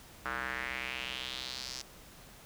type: tone with band-pass filter sweep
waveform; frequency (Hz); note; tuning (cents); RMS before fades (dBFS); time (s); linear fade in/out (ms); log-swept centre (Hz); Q
square; 64; C2; -38; -39; 0.25-1.82; 5; 1400 to 5500; 3.2
effects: pink hiss -54 dBFS RMS until 2.45 s